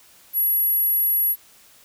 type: tone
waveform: sine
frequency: 11430 Hz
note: F9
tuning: 39 cents sharp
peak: -17 dBFS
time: 0.33-1.36 s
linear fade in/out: 50 ms
effects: white hiss -52 dBFS RMS until 1.84 s